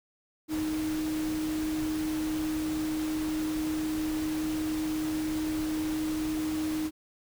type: tone in noise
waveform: sine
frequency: 311.1 Hz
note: D#4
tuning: in tune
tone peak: -28 dBFS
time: 0.48-6.91 s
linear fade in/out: 50 ms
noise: pink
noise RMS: -40 dBFS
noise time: 0.48-6.91 s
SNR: +9 dB
effects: none